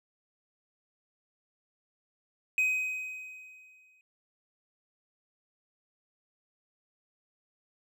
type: tone with exponential decay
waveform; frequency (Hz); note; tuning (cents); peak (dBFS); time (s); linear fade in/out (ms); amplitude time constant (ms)
triangle; 2518; D#7; +20; -21; 2.58-4.01; 1; 310
effects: none